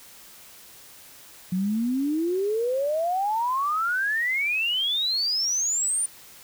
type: exponential sweep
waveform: sine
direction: up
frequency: 178.9 to 9397 Hz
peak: -22 dBFS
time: 1.52-6.06 s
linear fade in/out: 5 ms
effects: white hiss -48 dBFS RMS until 6.43 s